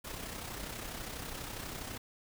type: noise with amplitude modulation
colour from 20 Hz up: pink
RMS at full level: -40 dBFS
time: 0.04-1.98 s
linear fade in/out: 10 ms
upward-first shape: sine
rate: 32.2 Hz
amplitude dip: 50%
effects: none